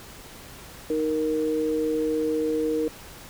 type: tone pair together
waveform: sine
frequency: 311.1 / 467.2 Hz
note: D#4 / A#4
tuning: 0 / +4 cents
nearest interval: perfect fifth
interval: 704 cents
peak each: -26 / -24 dBFS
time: 0.9-2.88 s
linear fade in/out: 2 ms
effects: pink hiss -44 dBFS RMS until 3.29 s